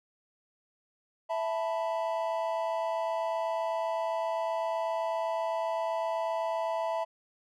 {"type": "chord", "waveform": "triangle", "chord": "E suspended fourth", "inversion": "none", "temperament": "equal", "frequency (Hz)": [659.3, 880, 987.8], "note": ["E5", "A5", "B5"], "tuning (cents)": [0, 0, 0], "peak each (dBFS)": [-29, -33, -34], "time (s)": [1.29, 7.05], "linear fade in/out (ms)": 20, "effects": []}